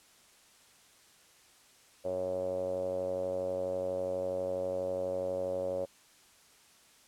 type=tone with low-pass filter; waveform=5% pulse; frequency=92.2 Hz; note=F#2; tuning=6 cents flat; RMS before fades=-34 dBFS; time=2.04-5.86 s; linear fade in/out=20 ms; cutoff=550 Hz; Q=8.9; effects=white hiss -61 dBFS RMS until 7.07 s + low-pass 10000 Hz 12 dB/octave